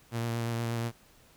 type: tone with vibrato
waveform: sawtooth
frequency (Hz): 116.54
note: A#2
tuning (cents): 0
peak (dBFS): -26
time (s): 0.11-0.92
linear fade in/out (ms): 50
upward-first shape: sine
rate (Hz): 8.4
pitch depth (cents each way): 20
effects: pink hiss -60 dBFS RMS until 1.36 s